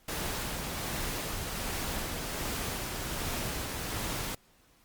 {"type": "noise with tremolo", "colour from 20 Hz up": "pink", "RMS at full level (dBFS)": -34, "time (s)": [0.08, 4.35], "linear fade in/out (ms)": 5, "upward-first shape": "sine", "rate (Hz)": 1.3, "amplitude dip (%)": 25, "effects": ["pink hiss -64 dBFS RMS until 4.84 s", "Opus 48 kbps"]}